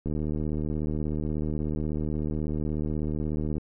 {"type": "click train", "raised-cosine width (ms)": 3, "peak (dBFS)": -18, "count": 270, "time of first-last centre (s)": [0.06, 3.581], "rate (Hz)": 76.4, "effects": []}